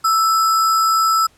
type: tone with sample-and-hold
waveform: sine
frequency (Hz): 1318.5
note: E6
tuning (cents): 0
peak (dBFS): -12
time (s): 0.04-1.27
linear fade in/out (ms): 10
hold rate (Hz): 6300
effects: pink hiss -54 dBFS RMS until 1.37 s + low-pass 11000 Hz 12 dB/octave